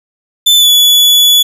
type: tone with pitch glide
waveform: 40% pulse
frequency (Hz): 3520 to 3420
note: A7 to A7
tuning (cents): 0 to -50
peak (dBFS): -3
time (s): 0.46-1.43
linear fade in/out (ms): 10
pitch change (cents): -50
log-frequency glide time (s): 0.56-0.7
effects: 7-bit